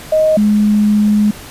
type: tone pair in turn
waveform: sine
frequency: 625 / 209.6 Hz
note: D#5 / G#3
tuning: +8 / +16 cents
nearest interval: octave + perfect fifth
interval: 1892 cents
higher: first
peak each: -8 dBFS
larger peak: neither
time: 0.12-0.37 / 0.37-1.31 s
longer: second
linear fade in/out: 5 ms
effects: pink hiss -33 dBFS RMS until 1.5 s + resampled to 32000 Hz